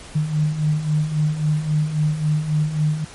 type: beating tone pair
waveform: sine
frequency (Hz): 149.8 / 153.5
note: D3 / D#3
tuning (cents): +35 / -23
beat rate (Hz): 3.7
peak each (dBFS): -24 / -18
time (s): 0.15-3.05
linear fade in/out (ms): 10
effects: pink hiss -40 dBFS RMS until 3.14 s + MP3 48 kbps